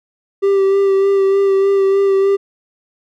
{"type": "tone with vibrato", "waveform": "triangle", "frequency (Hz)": 392, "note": "G4", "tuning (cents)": 0, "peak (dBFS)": -8, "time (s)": [0.42, 2.37], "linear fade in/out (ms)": 20, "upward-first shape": "sine", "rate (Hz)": 3.3, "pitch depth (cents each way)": 20, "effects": []}